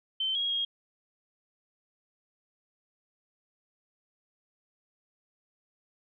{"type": "tone with pitch steps", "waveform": "sine", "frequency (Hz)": [3090, 3290, 3262], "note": ["G7", "G#7", "G#7"], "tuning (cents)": [-26, -17, -32], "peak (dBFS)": -27, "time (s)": [0.2, 0.65], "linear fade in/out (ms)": 5, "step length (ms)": 150, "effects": []}